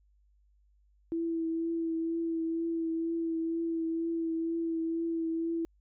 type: tone with vibrato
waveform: sine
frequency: 329.6 Hz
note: E4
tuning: in tune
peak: -29 dBFS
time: 1.12-5.65 s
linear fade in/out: 0 ms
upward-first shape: triangle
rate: 2.1 Hz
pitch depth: 23 cents each way
effects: added 50 Hz sine -63 dBFS peak until 5.8 s